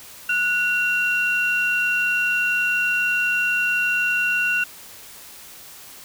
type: tone pair together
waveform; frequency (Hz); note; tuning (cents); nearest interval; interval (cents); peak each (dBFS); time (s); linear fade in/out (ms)
sine; 1466.5 / 2746; F#6 / F7; -16 / -30; major seventh; 1086; -20; 0.29-4.64; 5
effects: tanh soft clip ceiling -12 dBFS + white hiss -42 dBFS RMS until 6.04 s